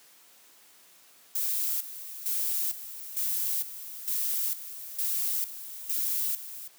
violet noise with tremolo, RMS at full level -29 dBFS, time 1.35-6.68 s, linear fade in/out 5 ms, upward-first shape square, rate 1.1 Hz, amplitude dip 75%, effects white hiss -57 dBFS RMS until 6.78 s + high-pass 200 Hz 12 dB/octave

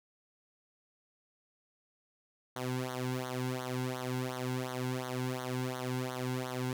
sawtooth tone with flanger, 127.3 Hz, C3, 47 cents flat, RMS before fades -36 dBFS, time 2.56-6.73 s, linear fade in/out 2 ms, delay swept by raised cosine 0.39 to 1.69 ms, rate 2.8 Hz, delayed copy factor -0.9, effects none

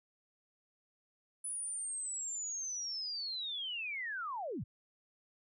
sine linear sweep, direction down, 10000 to 73.42 Hz, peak -37 dBFS, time 1.44-4.64 s, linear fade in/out 10 ms, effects none

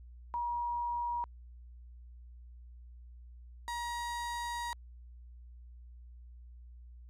sine / 35% pulse tone pair in turn, 955 / 951.3 Hz, A#5 / A#5, +42 / +35 cents, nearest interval unison, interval 7 cents, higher first, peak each -32 / -34 dBFS, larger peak first, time 0.34-1.24 / 3.68-4.73 s, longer second, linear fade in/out 0 ms, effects added 60 Hz sine -49 dBFS peak until 7.09 s + low-pass 11000 Hz 12 dB/octave

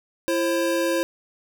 square tone pair together, 336.4 / 534 Hz, E4 / C5, +35 / +35 cents, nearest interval minor sixth, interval 800 cents, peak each -24 dBFS, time 0.28-1.03 s, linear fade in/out 0 ms, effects none

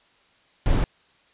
brown noise, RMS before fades -19 dBFS, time 0.66-0.84 s, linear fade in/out 0 ms, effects white hiss -60 dBFS RMS until 1.33 s + resampled to 8000 Hz

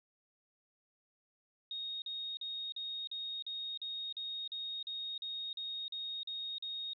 sine tone bursts, 3729 Hz, A#7, in tune, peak -38 dBFS, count 15, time 1.71-6.934 s, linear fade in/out 2 ms, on 310 ms, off 41 ms, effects none

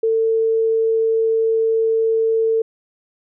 sine tone, 448.3 Hz, A4, 32 cents sharp, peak -14 dBFS, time 0.03-2.62 s, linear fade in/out 5 ms, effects none

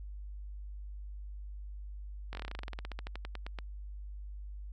slowing click train, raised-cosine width 0.3 ms, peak -25 dBFS, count 23, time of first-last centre 2.33-3.587 s, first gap 20 ms, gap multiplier 1.09, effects added 50 Hz sine -41 dBFS peak until 4.72 s

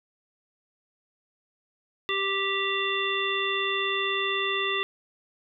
harmonic tone, 392 Hz, G4, in tune, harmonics 1 / 3 / 5 / 7 / 9, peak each -31 / -31 / -31 / -31 / -31 dBFS, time 2.09-4.83 s, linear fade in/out 0 ms, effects none

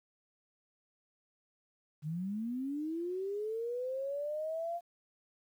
sine linear sweep, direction up, 144.2 to 698.5 Hz, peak -34 dBFS, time 2.02-4.81 s, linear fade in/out 50 ms, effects 11-bit

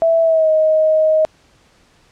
sine tone with pitch glide, 659.3 to 627 Hz, E5 to D#5, 0 to +13 cents, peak -10 dBFS, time 0.02-1.25 s, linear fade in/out 0 ms, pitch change -87 cents, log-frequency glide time 0.22-0.5 s, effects pink hiss -53 dBFS RMS until 2.11 s + low-pass 7000 Hz 12 dB/octave

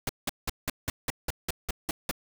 pink noise bursts, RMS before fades -29 dBFS, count 11, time 0.07-2.112 s, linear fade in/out 2 ms, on 22 ms, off 180 ms, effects none

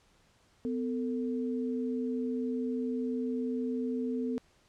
sine tone pair together, 251.3 / 447.8 Hz, B3 / A4, +30 / +30 cents, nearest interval minor seventh, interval 1000 cents, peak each -31 / -36 dBFS, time 0.65-4.38 s, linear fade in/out 0 ms, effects pink hiss -66 dBFS RMS until 4.68 s + low-pass 8000 Hz 12 dB/octave

